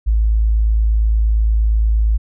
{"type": "tone", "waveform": "sine", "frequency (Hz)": 54.3, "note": "A1", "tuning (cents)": -22, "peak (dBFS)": -11, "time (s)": [0.06, 2.18], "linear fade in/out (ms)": 20, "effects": []}